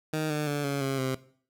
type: tone with pitch steps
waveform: 15% pulse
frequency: 155.56 / 150.35 / 145.31 / 140.44 / 135.74 / 131.19 Hz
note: D#3 / D3 / D3 / C#3 / C#3 / C3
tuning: 0 / +41 / -18 / +23 / -36 / +5 cents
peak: -21 dBFS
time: 0.13-1.15 s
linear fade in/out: 5 ms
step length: 170 ms
effects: noise-tail reverb RT60 0.5 s tail -18 dB re dry